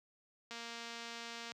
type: click train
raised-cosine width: 0.2 ms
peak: -29 dBFS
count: 236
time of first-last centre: 0.51-1.519 s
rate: 233 Hz
effects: high-pass 100 Hz 12 dB/octave